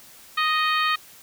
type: harmonic tone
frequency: 622.3 Hz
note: D#5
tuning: in tune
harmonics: 2 / 3 / 4 / 5 / 6 / 7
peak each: -22 / -26 / -28 / -30 / -32 / -33 dBFS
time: 0.37-0.96 s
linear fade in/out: 10 ms
effects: white hiss -48 dBFS RMS until 1.22 s